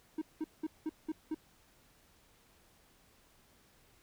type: tone bursts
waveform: triangle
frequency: 313.7 Hz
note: D#4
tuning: 14 cents sharp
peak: -31 dBFS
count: 6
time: 0.18-1.346 s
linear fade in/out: 5 ms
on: 36 ms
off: 190 ms
effects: pink hiss -66 dBFS RMS until 4.02 s

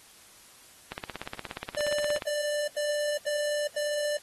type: click train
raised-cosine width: 0.3 ms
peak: -19 dBFS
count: 23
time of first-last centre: 0.92-2.222 s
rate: 16.9 Hz
type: tone bursts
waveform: square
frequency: 591 Hz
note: D5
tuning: 11 cents sharp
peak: -28 dBFS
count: 5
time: 1.77-4.172 s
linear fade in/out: 5 ms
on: 410 ms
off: 88 ms
effects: white hiss -54 dBFS RMS until 4.22 s + AAC 32 kbps

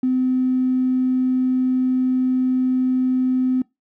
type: tone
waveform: triangle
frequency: 256.2 Hz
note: C4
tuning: 36 cents flat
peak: -12 dBFS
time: 0.03-3.62 s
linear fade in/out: 5 ms
effects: noise-tail reverb RT60 0.2 s tail -26 dB re dry + tanh soft clip ceiling -14 dBFS

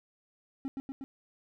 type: tone with echo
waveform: triangle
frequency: 270 Hz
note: C#4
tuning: 45 cents flat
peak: -30 dBFS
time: 0.65-0.68 s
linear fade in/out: 0 ms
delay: 120 ms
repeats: 3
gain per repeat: -2 dB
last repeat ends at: 1.04 s
effects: none

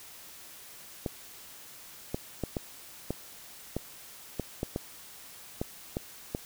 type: clicks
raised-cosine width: 2 ms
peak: -17 dBFS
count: 12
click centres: 1.062 / 2.145 / 2.437 / 2.568 / 3.106 / 3.766 / 4.397 / 4.631 / 4.761 / 5.615 / 5.969 / 6.349 s
effects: white hiss -49 dBFS RMS until 6.45 s

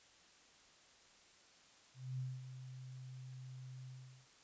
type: tone with ADSR envelope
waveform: sine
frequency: 129 Hz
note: C3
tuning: 24 cents flat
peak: -38 dBFS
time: 1.94-4.28 s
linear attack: 250 ms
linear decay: 220 ms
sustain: -10 dB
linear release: 410 ms
effects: white hiss -65 dBFS RMS until 4.43 s + resampled to 16000 Hz

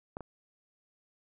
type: clicks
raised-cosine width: 1 ms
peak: -24 / -28 dBFS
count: 2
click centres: 0.169 / 0.207 s
effects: none

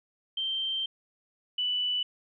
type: tone pair in turn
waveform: sine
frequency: 3136 / 2974 Hz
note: G7 / F#7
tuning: 0 / +8 cents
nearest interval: minor second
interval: 92 cents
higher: first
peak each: -28 / -26 dBFS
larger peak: second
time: 0.37-0.86 / 1.58-2.03 s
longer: first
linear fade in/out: 5 ms
effects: none

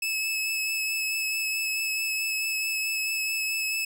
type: tone with vibrato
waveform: sawtooth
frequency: 2598 Hz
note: E7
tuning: 26 cents flat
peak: -23 dBFS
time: 0.02-3.85 s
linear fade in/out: 5 ms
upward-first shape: triangle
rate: 4.6 Hz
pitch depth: 18 cents each way
effects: none

